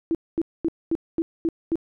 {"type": "tone bursts", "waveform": "sine", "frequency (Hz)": 329.6, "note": "E4", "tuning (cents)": 0, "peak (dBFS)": -19, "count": 7, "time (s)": [0.11, 1.756], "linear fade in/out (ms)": 0, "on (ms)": 38, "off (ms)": 230, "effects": []}